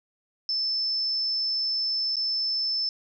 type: tone with dropouts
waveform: sine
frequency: 5274 Hz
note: E8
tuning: in tune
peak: -24 dBFS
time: 0.49-2.89 s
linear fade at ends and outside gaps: 1 ms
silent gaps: 2.158-2.167 s
effects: none